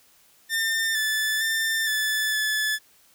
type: tone with pitch steps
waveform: sawtooth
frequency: 1802 / 1747 / 1790 / 1741 / 1728 Hz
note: A6 / A6 / A6 / A6 / A6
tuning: +41 / -13 / +29 / -19 / -32 cents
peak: -19 dBFS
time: 0.49-2.79 s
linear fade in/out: 50 ms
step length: 460 ms
effects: white hiss -58 dBFS RMS until 3.14 s